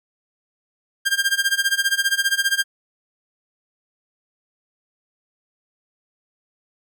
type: tone with tremolo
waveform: sawtooth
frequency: 1600 Hz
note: G6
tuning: 35 cents sharp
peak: -11 dBFS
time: 1.05-2.64 s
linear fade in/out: 20 ms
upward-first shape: sine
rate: 15 Hz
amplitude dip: 90%
effects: none